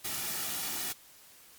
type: noise with comb filter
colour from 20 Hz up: white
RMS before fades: -35 dBFS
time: 0.04-0.93 s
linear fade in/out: 10 ms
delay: 1.9 ms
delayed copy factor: -0.5
effects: white hiss -56 dBFS RMS until 1.58 s + MP3 96 kbps